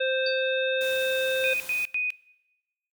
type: harmonic tone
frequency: 523.3 Hz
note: C5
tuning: in tune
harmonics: 1 / 3 / 5 / 7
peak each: -25 / -30 / -32 / -33 dBFS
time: 0-1.54 s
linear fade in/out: 10 ms
type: tone with exponential decay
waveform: sine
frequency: 4595 Hz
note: D8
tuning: 39 cents flat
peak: -26 dBFS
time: 0.26-0.46 s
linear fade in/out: 5 ms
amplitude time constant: 43 ms
type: noise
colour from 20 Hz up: white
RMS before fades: -41 dBFS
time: 0.81-1.85 s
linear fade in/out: 0 ms
type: tone bursts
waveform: sine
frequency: 2489 Hz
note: D#7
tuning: in tune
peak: -24 dBFS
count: 3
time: 1.44-2.104 s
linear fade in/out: 0 ms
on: 160 ms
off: 92 ms
effects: noise-tail reverb RT60 1.0 s tail -21 dB re dry